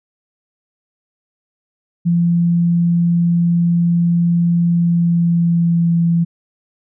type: tone with pitch glide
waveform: sine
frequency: 171.3 to 168.84 Hz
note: F3 to E3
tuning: -33 to +42 cents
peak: -11 dBFS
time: 2.05-6.25 s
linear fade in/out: 20 ms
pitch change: -25 cents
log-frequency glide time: 4.7-5.99 s
effects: none